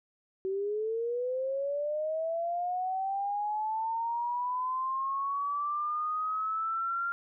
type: linear sweep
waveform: sine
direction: up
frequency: 376.8 to 1392 Hz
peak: -29 dBFS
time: 0.45-7.12 s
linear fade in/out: 0 ms
effects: none